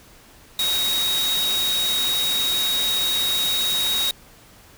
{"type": "tone in noise", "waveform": "sine", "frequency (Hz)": 3780, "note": "A#7", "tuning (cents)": 23, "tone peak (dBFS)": -20, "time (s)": [0.59, 4.11], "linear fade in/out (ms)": 2, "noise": "white", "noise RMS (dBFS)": -27, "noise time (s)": [0.59, 4.11], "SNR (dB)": 4, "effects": ["pink hiss -49 dBFS RMS until 4.77 s"]}